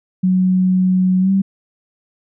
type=tone with pitch glide; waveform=sine; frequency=185 to 193.86 Hz; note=F#3 to G3; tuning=0 to -19 cents; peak=-11 dBFS; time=0.23-1.42 s; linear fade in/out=10 ms; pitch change=+81 cents; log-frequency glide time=1.2-1.31 s; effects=none